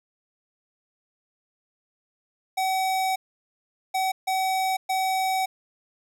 square tone bursts at uneven times, 758 Hz, F#5, 42 cents sharp, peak -23 dBFS, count 4, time 2.57-3.16 / 3.94-4.12 / 4.27-4.77 / 4.89-5.46 s, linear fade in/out 10 ms, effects none

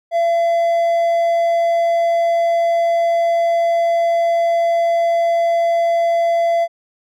triangle tone, 677 Hz, E5, 46 cents sharp, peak -11 dBFS, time 0.11-6.68 s, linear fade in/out 50 ms, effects none

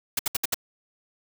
white noise bursts, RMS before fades -24 dBFS, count 5, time 0.17-0.544 s, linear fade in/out 5 ms, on 22 ms, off 66 ms, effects none

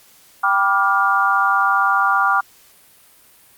sine chord, G dominant seventh, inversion none, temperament just, 784 / 980 / 1176 / 1411.2 Hz, G5 / B5 / D6 / F6, 0 / -14 / +2 / +18 cents, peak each -20 / -23 / -17 / -18 dBFS, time 0.43-2.41 s, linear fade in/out 10 ms, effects white hiss -50 dBFS RMS until 3.57 s + Opus 48 kbps

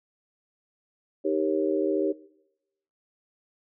sine chord, Eb dominant seventh, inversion none, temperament equal with one note detuned, 311.1 / 392 / 466.2 / 546.7 Hz, Eb4 / G4 / Bb4 / Db5, 0 / 0 / 0 / -24 cents, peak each -28 / -26 / -32 / -29 dBFS, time 1.24-2.13 s, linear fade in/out 20 ms, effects noise-tail reverb RT60 0.9 s tail -21 dB re dry

